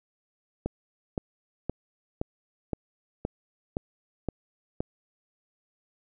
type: click train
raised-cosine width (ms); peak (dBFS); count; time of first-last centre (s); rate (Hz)
2; -15; 9; 0.66-4.805; 1.93
effects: none